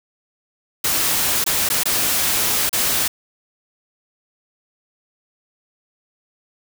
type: noise with dropouts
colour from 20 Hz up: white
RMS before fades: -19 dBFS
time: 0.84-3.08 s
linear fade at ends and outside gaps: 5 ms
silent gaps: 1.441-1.463 / 1.69-1.7 / 1.835-1.855 / 2.694-2.729 s
effects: none